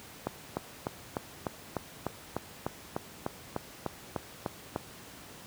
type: click train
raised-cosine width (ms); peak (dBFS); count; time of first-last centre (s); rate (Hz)
1; -16; 16; 0.27-4.761; 3.34
effects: pink hiss -49 dBFS RMS until 5.46 s + high-pass 80 Hz 12 dB/octave